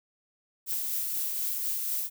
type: noise with tremolo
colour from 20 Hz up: violet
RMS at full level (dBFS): -30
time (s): 0.66-2.1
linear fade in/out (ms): 50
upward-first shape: sine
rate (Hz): 4.1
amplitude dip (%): 25
effects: none